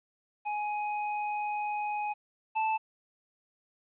square tone pair in turn, 836 / 877.9 Hz, G#5 / A5, +11 / -4 cents, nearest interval minor second, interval 85 cents, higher second, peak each -31 / -27 dBFS, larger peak second, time 0.45-2.14 / 2.55-2.78 s, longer first, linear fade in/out 20 ms, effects resampled to 8000 Hz + 11-bit

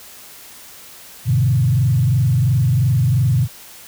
sine tone with frequency modulation, 124.7 Hz, B2, 17 cents sharp, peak -12 dBFS, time 1.25-3.48 s, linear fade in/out 50 ms, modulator 22.9 Hz, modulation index 1.1, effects white hiss -40 dBFS RMS until 3.87 s

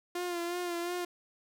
sawtooth tone with vibrato, 349.2 Hz, F4, in tune, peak -29 dBFS, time 0.15-1.05 s, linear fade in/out 5 ms, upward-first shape sine, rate 2.8 Hz, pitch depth 38 cents each way, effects none

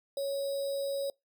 sine tone with sample-and-hold, 554.4 Hz, C#5, in tune, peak -30 dBFS, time 0.17-1.1 s, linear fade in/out 2 ms, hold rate 4410 Hz, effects noise-tail reverb RT60 0.2 s tail -25 dB re dry

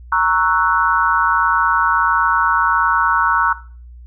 sine chord, F# dominant seventh, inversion first, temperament equal, 932.3 / 1108.7 / 1318.5 / 1480 Hz, A#5 / C#6 / E6 / F#6, 0 / 0 / 0 / 0 cents, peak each -18 dBFS, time 0.12-3.53 s, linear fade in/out 5 ms, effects noise-tail reverb RT60 0.4 s tail -17 dB re dry + added 60 Hz sine -35 dBFS peak until 4.06 s

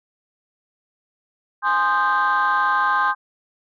sine chord, Ab major seventh, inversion none, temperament equal with one note detuned, 830.6 / 1046.5 / 1228.8 / 1568 Hz, Ab5 / C6 / Eb6 / G6, 0 / 0 / -22 / 0 cents, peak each -23 / -19 / -21 / -20 dBFS, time 1.62-3.15 s, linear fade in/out 50 ms, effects tanh soft clip ceiling -11 dBFS

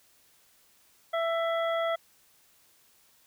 harmonic tone, 664 Hz, E5, 12 cents sharp, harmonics 1 / 2 / 3 / 5, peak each -27 / -33 / -37 / -41 dBFS, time 1.13-1.96 s, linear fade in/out 10 ms, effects white hiss -63 dBFS RMS until 3.26 s

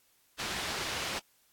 white low-pass noise, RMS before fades -36 dBFS, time 0.38-1.2 s, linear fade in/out 20 ms, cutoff 4200 Hz, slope 12 dB/octave, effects white hiss -68 dBFS RMS until 1.52 s + AAC 64 kbps

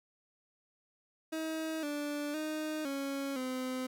30% pulse tone with pitch steps, 318.4 / 292.5 / 309.3 / 276.1 / 256.7 Hz, D#4 / D4 / D#4 / C#4 / C4, +40 / -7 / -10 / -7 / -33 cents, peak -32 dBFS, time 1.32-3.87 s, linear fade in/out 10 ms, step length 510 ms, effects none

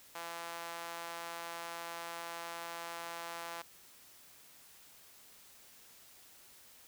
sawtooth tone with high-pass filter, 168.9 Hz, E3, 42 cents sharp, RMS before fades -44 dBFS, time 0.15-3.62 s, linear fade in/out 5 ms, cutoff 840 Hz, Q 1.3, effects white hiss -59 dBFS RMS until 6.87 s

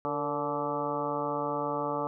harmonic tone with a mistuned harmonic, 145.2 Hz, D3, 19 cents flat, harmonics 1 / 2 / 3 / 4 / 5 / 6 / 7 / 8 / 9, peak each -42 / -37 / -36 / -35 / -41 / -35 / -44 / -35 / -44 dBFS, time 0.05-2.07 s, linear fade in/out 0 ms, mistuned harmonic 3, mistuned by +63 cents, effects none

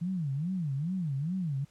sine tone with vibrato, 159.9 Hz, D#3, 48 cents sharp, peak -29 dBFS, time 0.01-1.65 s, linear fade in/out 10 ms, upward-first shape sine, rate 2.4 Hz, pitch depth 300 cents each way, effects pink hiss -65 dBFS RMS until 1.7 s + low-pass 10000 Hz 12 dB/octave

